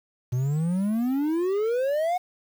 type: exponential sweep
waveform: triangle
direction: up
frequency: 120.7 to 740 Hz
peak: -20 dBFS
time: 0.32-2.18 s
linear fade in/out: 10 ms
effects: 8-bit